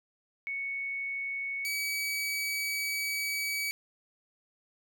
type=tone pair in turn; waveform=sine / sawtooth; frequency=2217 / 2279 Hz; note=C#7 / C#7; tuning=0 / +47 cents; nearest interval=unison; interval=47 cents; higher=second; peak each=-32 / -27 dBFS; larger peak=second; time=0.47-1.65 / 1.65-3.71 s; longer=second; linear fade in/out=0 ms; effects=none